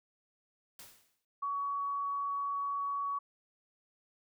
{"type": "noise with exponential decay", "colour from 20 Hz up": "white", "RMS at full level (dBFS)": -48, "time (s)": [0.79, 1.25], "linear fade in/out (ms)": 2, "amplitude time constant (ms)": 100}
{"type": "tone", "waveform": "sine", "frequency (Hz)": 1126, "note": "C#6", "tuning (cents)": 27, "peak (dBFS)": -32, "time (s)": [1.42, 3.19], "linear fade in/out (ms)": 10}
{"effects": []}